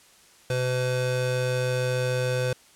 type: tone pair together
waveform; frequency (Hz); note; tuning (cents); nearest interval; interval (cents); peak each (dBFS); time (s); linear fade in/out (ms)
square; 126.5 / 506; B2 / B4; +42 / +42; 2 octaves; 2400; -27; 0.5-2.53; 2
effects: white hiss -55 dBFS RMS until 2.75 s + low-pass 10000 Hz 12 dB/octave